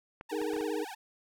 clicks, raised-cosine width 0.5 ms, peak -28 dBFS, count 5, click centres 0.211 / 0.416 / 0.535 / 0.565 / 0.61 s
sawtooth tone with vibrato, 839 Hz, G#5, 17 cents sharp, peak -37 dBFS, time 0.29-0.95 s, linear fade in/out 10 ms, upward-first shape triangle, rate 17 Hz, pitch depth 250 cents each way
sine chord, D# suspended fourth, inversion none, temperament equal with one note detuned, 312 / 415.3 / 466.2 Hz, D#4 / G#4 / A#4, +5 / 0 / 0 cents, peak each -35 dBFS, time 0.31-0.85 s, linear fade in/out 20 ms
effects none

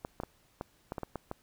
clicks, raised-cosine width 1 ms, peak -22 dBFS, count 9, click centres 0.049 / 0.201 / 0.235 / 0.611 / 0.921 / 0.982 / 1.033 / 1.157 / 1.314 s, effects pink hiss -67 dBFS RMS until 1.42 s

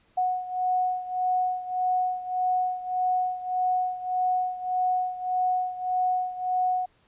sine beating tone pair, 734 / 735.7 Hz, F#5 / F#5, -14 / -10 cents, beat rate 1.7 Hz, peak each -25 / -29 dBFS, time 0.17-6.86 s, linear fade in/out 10 ms, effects pink hiss -64 dBFS RMS until 7.07 s + resampled to 8000 Hz

